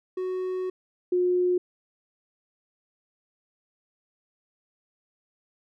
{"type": "tone pair in turn", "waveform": ["triangle", "sine"], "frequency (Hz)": [370, 359.7], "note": ["F#4", "F#4"], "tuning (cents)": [0, -49], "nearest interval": "unison", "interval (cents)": 49, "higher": "first", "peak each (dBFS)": [-25, -20], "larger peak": "second", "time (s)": [[0.17, 0.7], [1.12, 1.58]], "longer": "first", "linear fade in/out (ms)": 5, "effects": []}